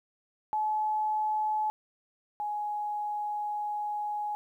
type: tone pair in turn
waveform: sine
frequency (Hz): 857 / 836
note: A5 / G#5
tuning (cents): -46 / +11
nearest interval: unison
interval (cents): 43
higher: first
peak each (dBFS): -26 / -30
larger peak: first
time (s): 0.53-1.7 / 2.4-4.35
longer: second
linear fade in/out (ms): 0
effects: 11-bit